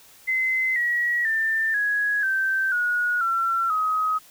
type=tone with pitch steps; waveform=sine; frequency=2053 / 1915.5 / 1787.2 / 1667.6 / 1555.9 / 1451.7 / 1354.5 / 1263.8 Hz; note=C7 / A#6 / A6 / G#6 / G6 / F#6 / E6 / D#6; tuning=-33 / +47 / +27 / +7 / -13 / -33 / +47 / +27 cents; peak=-20 dBFS; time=0.27-4.19 s; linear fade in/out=20 ms; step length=490 ms; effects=white hiss -51 dBFS RMS until 4.3 s